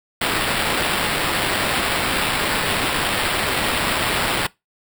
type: noise with sample-and-hold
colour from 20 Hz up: white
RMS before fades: -21 dBFS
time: 0.21-4.47 s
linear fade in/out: 5 ms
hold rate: 6300 Hz
effects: noise-tail reverb RT60 0.2 s tail -22 dB re dry